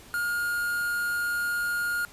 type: tone with quantisation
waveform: triangle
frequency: 1421 Hz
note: F6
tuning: 30 cents sharp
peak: -24 dBFS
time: 0.14-2.05 s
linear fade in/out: 0 ms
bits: 6
effects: pink hiss -50 dBFS RMS until 2.12 s + resampled to 32000 Hz